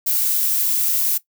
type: noise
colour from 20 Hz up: violet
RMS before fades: -19 dBFS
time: 0.06-1.18 s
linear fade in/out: 10 ms
effects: noise-tail reverb RT60 0.1 s tail -17 dB re dry